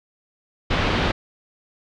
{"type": "low-pass noise", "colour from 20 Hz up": "pink", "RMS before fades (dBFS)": -21, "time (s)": [0.7, 1.12], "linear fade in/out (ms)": 10, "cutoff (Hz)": 3900, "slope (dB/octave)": 24, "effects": []}